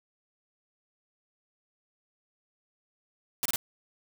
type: noise bursts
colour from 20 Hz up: white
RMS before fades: -29 dBFS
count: 3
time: 3.43-3.559 s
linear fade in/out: 0 ms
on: 25 ms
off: 27 ms
effects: none